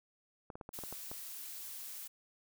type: clicks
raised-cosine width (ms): 1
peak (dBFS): -31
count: 8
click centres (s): 0.502 / 0.555 / 0.612 / 0.691 / 0.789 / 0.837 / 0.926 / 1.115
type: noise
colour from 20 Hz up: blue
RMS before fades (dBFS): -46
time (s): 0.73-2.08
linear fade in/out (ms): 10
effects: none